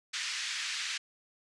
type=band-pass noise; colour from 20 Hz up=pink; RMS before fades=-36 dBFS; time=0.13-0.98 s; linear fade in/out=10 ms; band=1700 to 6800 Hz; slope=24 dB/octave; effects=resampled to 24000 Hz